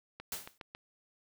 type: click train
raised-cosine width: 0.3 ms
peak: -28 dBFS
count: 5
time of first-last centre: 0.2-0.749 s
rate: 7.28 Hz
type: noise with exponential decay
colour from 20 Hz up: white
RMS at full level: -35 dBFS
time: 0.32-0.58 s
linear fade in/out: 2 ms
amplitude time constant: 55 ms
effects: none